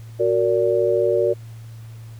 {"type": "chord", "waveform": "sine", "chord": "Gb augmented", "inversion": "none", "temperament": "just", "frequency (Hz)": [370, 462.5, 578.1], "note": ["Gb4", "Bb4", "D5"], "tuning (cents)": [0, -14, -27], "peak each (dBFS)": -20, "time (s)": [0.19, 1.34], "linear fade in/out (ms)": 20, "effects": ["added 113 Hz sine -35 dBFS peak until 2.19 s", "pink hiss -52 dBFS RMS until 2.19 s"]}